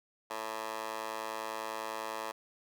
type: tone with high-pass filter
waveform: 15% pulse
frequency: 110 Hz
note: A2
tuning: in tune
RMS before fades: -39 dBFS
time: 0.3-2.32 s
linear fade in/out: 10 ms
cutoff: 730 Hz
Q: 4.4
effects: none